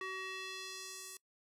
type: tone with band-pass filter sweep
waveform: square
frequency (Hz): 378.1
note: F#4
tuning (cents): +38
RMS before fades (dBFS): -45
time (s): 0.01-1.17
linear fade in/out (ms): 2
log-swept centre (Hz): 1700 to 9400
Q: 1.2
effects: noise-tail reverb RT60 0.1 s tail -22 dB re dry